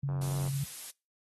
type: tone with vibrato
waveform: sine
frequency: 138.59 Hz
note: C#3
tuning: in tune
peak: -29 dBFS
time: 0.03-0.64 s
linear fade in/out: 5 ms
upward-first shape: sine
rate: 3.7 Hz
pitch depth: 14 cents each way
type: click train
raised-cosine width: 1 ms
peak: -30 dBFS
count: 36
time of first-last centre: 0.09-0.475 s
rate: 90.8 Hz
type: noise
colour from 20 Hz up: blue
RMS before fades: -41 dBFS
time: 0.21-0.91 s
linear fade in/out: 10 ms
effects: noise-tail reverb RT60 0.3 s tail -26 dB re dry + AAC 32 kbps